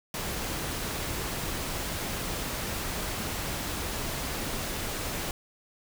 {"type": "noise", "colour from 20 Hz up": "pink", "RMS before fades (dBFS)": -33, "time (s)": [0.14, 5.31], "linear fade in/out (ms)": 2, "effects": []}